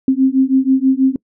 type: beating tone pair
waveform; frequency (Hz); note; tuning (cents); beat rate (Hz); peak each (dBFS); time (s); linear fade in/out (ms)
sine; 261.6 / 267.8; C4 / C4; 0 / +40; 6.2; -13; 0.08-1.16; 2
effects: noise-tail reverb RT60 0.1 s tail -25 dB re dry

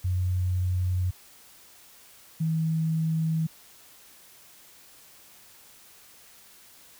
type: tone pair in turn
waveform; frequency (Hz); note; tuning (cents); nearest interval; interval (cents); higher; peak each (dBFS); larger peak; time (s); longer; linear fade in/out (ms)
sine; 91.1 / 160.6; F#2 / E3; -26 / -45; minor seventh; 981; second; -23; neither; 0.04-1.11 / 2.4-3.47; neither; 10
effects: white hiss -53 dBFS RMS until 6.99 s

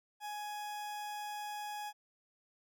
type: tone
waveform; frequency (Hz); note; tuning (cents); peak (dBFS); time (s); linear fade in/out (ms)
40% pulse; 835; G#5; +9; -39; 0.2-1.93; 50
effects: none

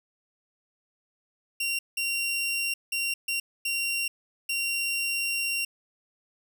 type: tone bursts at uneven times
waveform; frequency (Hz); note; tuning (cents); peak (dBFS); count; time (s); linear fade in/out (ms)
sawtooth; 2757; F7; -23; -23; 6; 1.6-1.79 / 1.97-2.74 / 2.92-3.14 / 3.28-3.4 / 3.65-4.08 / 4.49-5.65; 5
effects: none

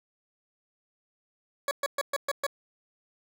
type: tone bursts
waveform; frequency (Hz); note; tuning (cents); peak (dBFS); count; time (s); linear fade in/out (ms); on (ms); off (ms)
20% pulse; 561; C#5; +21; -21; 6; 1.68-2.466; 2; 31; 120
effects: none

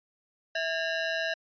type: ring-modulated tone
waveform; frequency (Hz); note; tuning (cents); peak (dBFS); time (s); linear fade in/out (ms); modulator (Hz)
sawtooth; 1141; C#6; +50; -21; 0.55-1.34; 5; 488
effects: resampled to 11025 Hz

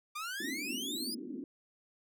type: exponential sweep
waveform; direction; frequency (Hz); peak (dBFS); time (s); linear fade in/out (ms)
sawtooth; up; 1174.7 to 5100; -34; 0.15-1.15; 10
type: band-pass noise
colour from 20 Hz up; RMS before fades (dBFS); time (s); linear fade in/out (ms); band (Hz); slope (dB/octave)
white; -42; 0.4-1.44; 2; 230 to 330; 48
effects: none

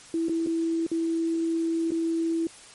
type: tone with dropouts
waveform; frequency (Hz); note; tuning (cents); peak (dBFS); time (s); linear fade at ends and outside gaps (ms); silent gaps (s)
sine; 329.6; E4; 0; -23; 0.14-2.47; 2; 0.285-0.294 / 0.463-0.47 / 0.866-0.915 / 1.907-1.918
effects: white hiss -48 dBFS RMS until 2.74 s + MP3 48 kbps

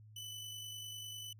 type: tone with amplitude modulation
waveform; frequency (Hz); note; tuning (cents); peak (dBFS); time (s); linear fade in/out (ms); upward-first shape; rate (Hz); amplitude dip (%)
sawtooth; 2995; F#7; +20; -40; 0.16-1.33; 5; sine; 50; 35
effects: added 107 Hz sine -55 dBFS peak until 1.39 s

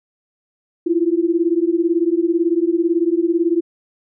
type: beating tone pair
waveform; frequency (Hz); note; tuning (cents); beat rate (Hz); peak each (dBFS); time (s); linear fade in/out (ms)
sine; 329.6 / 347.6; E4 / F4; 0 / -8; 18; -17; 0.86-3.61; 10
effects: none

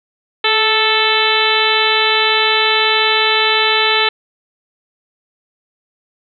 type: harmonic tone with a mistuned harmonic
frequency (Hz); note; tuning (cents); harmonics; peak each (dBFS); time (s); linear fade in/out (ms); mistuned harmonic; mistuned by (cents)
439.2; A4; -3; 1 / 2 / 3 / 4 / 5 / 6 / 7 / 8 / 9; -20 / -20 / -20 / -20 / -20 / -20 / -20 / -20 / -20; 0.44-4.09; 5; 1; -28
effects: none

